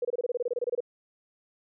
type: tone bursts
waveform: sine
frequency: 485.8 Hz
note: B4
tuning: 29 cents flat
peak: -25 dBFS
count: 15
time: 0.02-0.805 s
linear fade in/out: 5 ms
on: 29 ms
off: 25 ms
effects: none